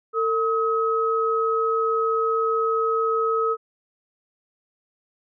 sine tone pair together, 450.8 / 1275.1 Hz, A4 / D#6, +42 / +42 cents, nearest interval octave + tritone, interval 1800 cents, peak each -22 dBFS, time 0.13-3.57 s, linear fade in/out 50 ms, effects none

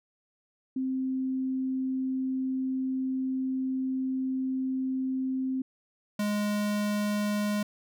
sine / square tone pair in turn, 261.6 / 207.6 Hz, C4 / G#3, 0 / 0 cents, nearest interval major third, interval 400 cents, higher first, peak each -27 / -27 dBFS, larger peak neither, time 0.76-5.62 / 6.19-7.63 s, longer first, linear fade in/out 5 ms, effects none

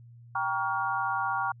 sine chord, G half-diminished seventh, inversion none, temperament just, 784 / 940.8 / 1128.9 / 1411.2 Hz, G5 / Bb5 / Db6 / F6, 0 / +16 / +31 / +18 cents, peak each -32 dBFS, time 0.35-1.52 s, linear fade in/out 5 ms, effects added 118 Hz sine -48 dBFS peak until 1.6 s

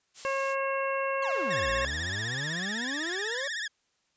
blue noise, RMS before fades -40 dBFS, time 0.14-0.56 s, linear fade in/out 50 ms
harmonic tone, 543 Hz, C#5, 36 cents flat, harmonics 1 / 2 / 3 / 4 / 5, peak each -30 / -32 / -36 / -40 / -37 dBFS, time 0.25-1.85 s, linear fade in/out 0 ms
40% pulse exponential two-way sweep, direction down then up, 1154 to 54.9 to 576 Hz, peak -34 dBFS, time 1.22-3.48 s, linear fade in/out 5 ms, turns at 1.7 s
sawtooth tone with vibrato, 1760 Hz, A6, in tune, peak -28 dBFS, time 1.5-3.68 s, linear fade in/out 10 ms, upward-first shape triangle, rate 16 Hz, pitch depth 140 cents each way
effects white hiss -73 dBFS RMS until 4.16 s + resampled to 16000 Hz

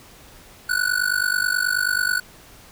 square tone with amplitude modulation, 1480 Hz, F#6, in tune, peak -16 dBFS, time 0.69-2.2 s, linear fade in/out 10 ms, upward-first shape sine, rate 49.3 Hz, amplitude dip 90%, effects pink hiss -47 dBFS RMS until 2.71 s

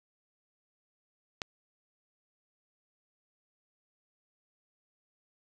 click, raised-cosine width 0.2 ms, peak -16 dBFS, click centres 1.418 s, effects none

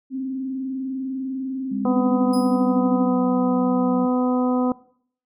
sine tone with vibrato, 263.5 Hz, C4, 12 cents sharp, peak -24 dBFS, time 0.1-3.11 s, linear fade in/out 50 ms, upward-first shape square, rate 20 Hz, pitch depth 40 cents each way
sine tone with pitch glide, 203 to 188.31 Hz, G#3 to F#3, -39 to +31 cents, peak -25 dBFS, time 1.71-4.06 s, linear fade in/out 10 ms, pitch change -130 cents, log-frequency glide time 2.11-3.16 s
harmonic tone, 251 Hz, B3, 28 cents sharp, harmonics 1 / 2 / 3 / 4 / 5, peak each -19 / -25 / -29 / -31 / -33 dBFS, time 1.85-4.72 s, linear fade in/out 2 ms
25% pulse tone with exponential decay, 5040 Hz, D#8, 21 cents sharp, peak -27 dBFS, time 2.33-2.79 s, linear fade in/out 5 ms, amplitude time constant 100 ms
effects noise-tail reverb RT60 0.6 s tail -21 dB re dry

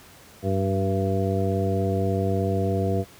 harmonic tone with a mistuned harmonic, 96.6 Hz, G2, 25 cents flat, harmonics 1 / 2 / 3 / 4 / 5 / 7, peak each -24 / -28 / -32 / -29 / -29 / -30 dBFS, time 0.42-3.05 s, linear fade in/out 50 ms, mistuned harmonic 1, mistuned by +19 cents, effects pink hiss -49 dBFS RMS until 3.19 s + high-pass 60 Hz 12 dB/octave

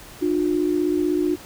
sine tone pair together, 302.1 / 358.1 Hz, D4 / F4, +49 / +43 cents, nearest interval minor third, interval 294 cents, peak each -21 dBFS, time 0.21-1.36 s, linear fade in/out 20 ms, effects pink hiss -42 dBFS RMS until 1.45 s

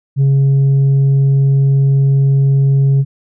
sine tone, 137.3 Hz, C#3, 16 cents flat, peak -5 dBFS, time 0.16-3.05 s, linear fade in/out 50 ms, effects tanh soft clip ceiling -7 dBFS

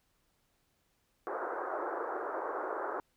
pink band-pass noise, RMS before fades -37 dBFS, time 1.27-3 s, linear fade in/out 0 ms, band 350 to 1500 Hz, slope 48 dB/octave, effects pink hiss -75 dBFS RMS until 3.16 s

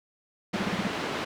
pink band-pass noise, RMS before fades -32 dBFS, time 0.53-1.25 s, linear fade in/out 10 ms, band 190 to 3300 Hz, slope 12 dB/octave
sine tone bursts, 197.1 Hz, G3, 10 cents sharp, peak -25 dBFS, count 6, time 0.54-0.873 s, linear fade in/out 2 ms, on 23 ms, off 39 ms
effects none

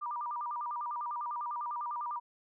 sine tone with vibrato, 1070 Hz, C6, 38 cents sharp, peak -34 dBFS, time 0.01-2.2 s, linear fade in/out 20 ms, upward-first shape square, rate 10 Hz, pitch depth 190 cents each way, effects none

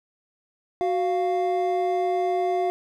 triangle tone pair together, 370 / 698.5 Hz, F#4 / F5, 0 / 0 cents, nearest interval major seventh, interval 1100 cents, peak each -22 dBFS, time 0.81-2.7 s, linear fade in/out 0 ms, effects none

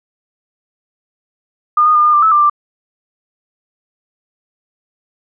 sine tone with pitch steps, 1214 / 1232 / 1207 / 1214 / 1185 / 1303 / 1187 / 1180 Hz, D#6 / D#6 / D6 / D#6 / D6 / E6 / D6 / D6, -43 / -17 / +47 / -43 / +15 / -20 / +18 / +8 cents, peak -7 dBFS, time 1.77-2.498 s, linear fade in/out 5 ms, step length 91 ms, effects none

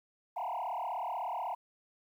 sine tone with frequency modulation, 830.6 Hz, G#5, in tune, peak -32 dBFS, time 0.36-1.55 s, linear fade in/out 10 ms, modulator 36.3 Hz, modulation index 4.1, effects tanh soft clip ceiling -31 dBFS + 11-bit

